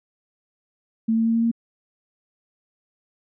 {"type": "tone with pitch steps", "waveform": "sine", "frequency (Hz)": [224.4, 226.1, 227.8, 229.5, 231.2], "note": ["A3", "A3", "A#3", "A#3", "A#3"], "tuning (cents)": [34, 47, -40, -27, -14], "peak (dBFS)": -17, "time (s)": [1.08, 1.515], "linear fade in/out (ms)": 10, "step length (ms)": 87, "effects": []}